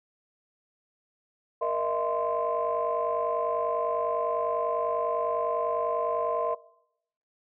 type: tone cluster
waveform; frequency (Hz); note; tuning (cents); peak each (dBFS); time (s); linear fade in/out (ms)
sine; 469.9 / 616 / 666 / 1039; A#4 / D#5 / E5 / C6; +14 / -17 / +18 / -12; -30; 1.61-6.55; 10
effects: noise-tail reverb RT60 0.8 s tail -22 dB re dry + tanh soft clip ceiling -17 dBFS